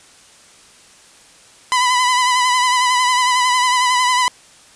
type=tone with vibrato; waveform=sawtooth; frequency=1000 Hz; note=B5; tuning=21 cents sharp; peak=-9 dBFS; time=1.72-4.28 s; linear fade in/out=0 ms; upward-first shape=sine; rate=11 Hz; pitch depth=39 cents each way; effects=white hiss -46 dBFS RMS until 4.75 s + resampled to 22050 Hz